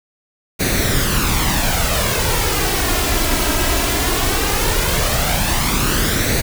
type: noise with flanger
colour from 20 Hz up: pink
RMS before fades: -17 dBFS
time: 0.59-6.42 s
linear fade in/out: 20 ms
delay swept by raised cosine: 0.47 to 3.07 ms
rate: 0.17 Hz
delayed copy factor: +0.55
effects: none